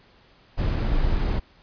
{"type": "noise", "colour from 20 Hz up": "brown", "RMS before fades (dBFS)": -22, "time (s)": [0.57, 1.4], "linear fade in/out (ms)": 20, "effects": ["pink hiss -56 dBFS RMS until 1.62 s", "resampled to 11025 Hz"]}